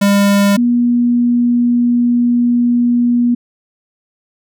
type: tone pair in turn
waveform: square / sine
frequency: 200.9 / 240.9 Hz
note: G3 / B3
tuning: +43 / -43 cents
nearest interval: minor third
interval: 314 cents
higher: second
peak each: -9 dBFS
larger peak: neither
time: 0.01-0.57 / 0.57-3.35 s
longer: second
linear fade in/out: 10 ms
effects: none